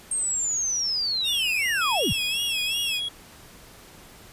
sine linear sweep, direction down, 8590 to 54.1 Hz, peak -23 dBFS, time 0.11-2.13 s, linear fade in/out 5 ms
sawtooth tone with vibrato, 2657 Hz, E7, 13 cents sharp, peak -24 dBFS, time 1.23-3.01 s, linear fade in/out 50 ms, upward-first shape sine, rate 2.7 Hz, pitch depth 130 cents each way
triangle tone, 3322 Hz, G#7, in tune, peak -25 dBFS, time 1.81-3.09 s, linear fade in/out 10 ms
effects pink hiss -48 dBFS RMS until 4.32 s + resampled to 32000 Hz

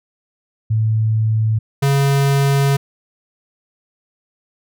sine / square tone pair in turn, 110 / 139.03 Hz, A2 / C#3, 0 / +5 cents, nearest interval major third, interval 405 cents, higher second, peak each -13 dBFS, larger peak neither, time 0.7-1.59 / 1.82-2.77 s, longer second, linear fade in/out 10 ms, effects none

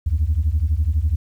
sine beating tone pair, 71.2 / 83.2 Hz, C#2 / E2, +47 / +17 cents, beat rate 12 Hz, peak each -18 dBFS, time 0.06-1.16 s, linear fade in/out 10 ms, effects tanh soft clip ceiling -11 dBFS + 9-bit

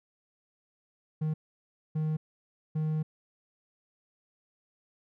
triangle tone bursts at uneven times, 155.56 Hz, D#3, in tune, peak -25 dBFS, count 3, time 1.21-1.34 / 1.95-2.17 / 2.75-3.03 s, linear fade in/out 10 ms, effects none

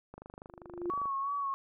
click train, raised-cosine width 1 ms, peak -32 dBFS, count 24, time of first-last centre 0.14-1.056 s, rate 25.1 Hz
sine tone with exponential growth, 349.2 Hz, F4, in tune, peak -29 dBFS, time 0.49-0.9 s, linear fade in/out 1 ms, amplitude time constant 88 ms
sine tone with vibrato, 1114 Hz, C#6, 8 cents sharp, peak -31 dBFS, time 0.9-1.54 s, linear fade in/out 0 ms, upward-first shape sine, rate 2.8 Hz, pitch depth 41 cents each way
effects none

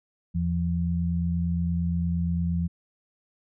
sine tone pair together, 82.7 / 171.33 Hz, E2 / F3, +6 / -33 cents, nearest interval octave + minor second, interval 1261 cents, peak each -27 / -25 dBFS, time 0.34-2.68 s, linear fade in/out 20 ms, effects none

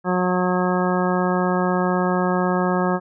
harmonic tone, 181.6 Hz, F#3, 32 cents flat, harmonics 1 / 2 / 3 / 4 / 5 / 6 / 7 / 9, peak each -21 / -24 / -26 / -27 / -28 / -29 / -29 / -31 dBFS, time 0.04-3 s, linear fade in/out 50 ms, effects none

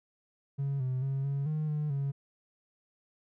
triangle tone with pitch steps, 139 / 128.8 / 136 / 139.4 / 153.9 / 150.5 / 139.1 Hz, C#3 / C3 / C#3 / C#3 / D#3 / D3 / C#3, +5 / -27 / -33 / +10 / -19 / +43 / +6 cents, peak -26 dBFS, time 0.58-2.12 s, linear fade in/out 20 ms, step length 220 ms, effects tanh soft clip ceiling -24 dBFS

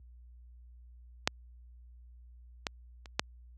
clicks, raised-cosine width 0.2 ms, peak -7 / -14 / -30 / -8 dBFS, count 4, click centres 1.275 / 2.668 / 3.058 / 3.195 s, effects added 60 Hz sine -45 dBFS peak until 3.57 s + high-pass 80 Hz 12 dB/octave

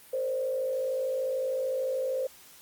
sine tone with frequency modulation, 523.3 Hz, C5, in tune, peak -27 dBFS, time 0.13-2.27 s, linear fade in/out 5 ms, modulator 53.4 Hz, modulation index 0.66, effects white hiss -53 dBFS RMS until 2.61 s + Opus 32 kbps

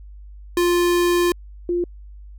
square / sine tone pair in turn, 350 / 350 Hz, F4 / F4, +4 / +4 cents, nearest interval unison, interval 0 cents, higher neither, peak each -16 / -18 dBFS, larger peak first, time 0.57-1.32 / 1.69-1.84 s, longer first, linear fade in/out 2 ms, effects added 50 Hz sine -37 dBFS peak until 2.38 s

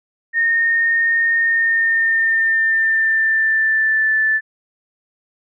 sine tone with pitch glide, 1838 to 1755 Hz, A#6 to A6, -25 to -5 cents, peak -13 dBFS, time 0.33-4.41 s, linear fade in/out 50 ms, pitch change -80 cents, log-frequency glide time 1.36-4.15 s, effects none

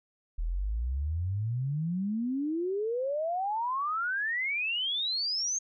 sine exponential sweep, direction up, 38.35 to 6500 Hz, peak -28 dBFS, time 0.38-5.59 s, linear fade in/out 10 ms, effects none

